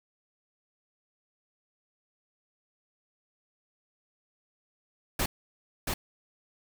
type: noise with echo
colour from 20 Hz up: pink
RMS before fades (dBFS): -28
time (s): 5.19-5.26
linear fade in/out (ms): 5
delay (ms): 680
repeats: 1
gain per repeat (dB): -3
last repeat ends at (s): 5.94
effects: none